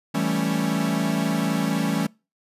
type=chord; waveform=45% pulse; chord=A dominant seventh; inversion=second; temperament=equal; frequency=164.81 / 196 / 220 / 277.2 Hz; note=E3 / G3 / A3 / C#4; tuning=0 / 0 / 0 / 0 cents; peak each=-27 dBFS; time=0.14-2.07 s; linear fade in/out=10 ms; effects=noise-tail reverb RT60 0.3 s tail -25 dB re dry + resampled to 32000 Hz